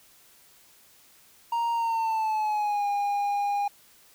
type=tone with pitch glide; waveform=triangle; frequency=933 to 812.2 Hz; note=A#5 to G#5; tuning=+1 to -39 cents; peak=-22 dBFS; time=1.52-3.68 s; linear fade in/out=5 ms; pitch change=-240 cents; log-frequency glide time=1.73-2.87 s; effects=white hiss -57 dBFS RMS until 4.14 s